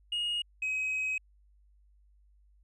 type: tone pair in turn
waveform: sine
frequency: 2869 / 2537 Hz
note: F7 / D#7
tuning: +46 / +33 cents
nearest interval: major second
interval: 213 cents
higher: first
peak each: -27 dBFS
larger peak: neither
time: 0.12-0.42 / 0.62-1.18 s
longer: second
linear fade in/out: 5 ms
effects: tanh soft clip ceiling -28 dBFS + added 50 Hz sine -60 dBFS peak until 2.63 s